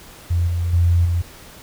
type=tone with level steps; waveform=sine; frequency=86.3 Hz; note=F2; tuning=20 cents flat; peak=-15 / -18 / -12 / -16 dBFS; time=0.3-1.22 s; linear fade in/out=10 ms; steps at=0.47 / 0.73 / 1.05 s; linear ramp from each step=5 ms; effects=pink hiss -42 dBFS RMS until 1.62 s